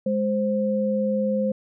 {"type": "tone pair together", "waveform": "sine", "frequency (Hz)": [207.7, 523.3], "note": ["G#3", "C5"], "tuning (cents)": [0, 0], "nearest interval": "octave + major third", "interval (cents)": 1600, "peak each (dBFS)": -23, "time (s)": [0.06, 1.52], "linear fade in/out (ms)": 5, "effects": []}